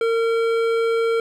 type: tone with hard clipping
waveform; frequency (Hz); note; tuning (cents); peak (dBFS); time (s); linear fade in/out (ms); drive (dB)
triangle; 457.4; A#4; -33; -19; 0.01-1.2; 2; 16
effects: none